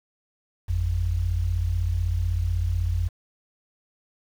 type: tone pair together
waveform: sine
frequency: 51.29 / 87.31 Hz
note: G#1 / F2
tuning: -21 / 0 cents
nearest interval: major sixth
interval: 921 cents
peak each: -26 / -23 dBFS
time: 0.68-3.09 s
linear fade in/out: 20 ms
effects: 8-bit